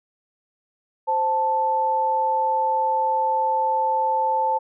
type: tone pair together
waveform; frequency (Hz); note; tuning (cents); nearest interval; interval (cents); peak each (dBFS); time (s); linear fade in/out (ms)
sine; 523.3 / 880; C5 / A5; 0 / 0; major sixth; 900; -26 / -19; 1.07-4.59; 20
effects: none